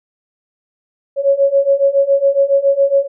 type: beating tone pair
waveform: sine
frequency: 550 / 557.2 Hz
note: C#5 / C#5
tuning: -14 / +9 cents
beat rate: 7.2 Hz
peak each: -14 / -12 dBFS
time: 1.16-3.08 s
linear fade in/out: 50 ms
effects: none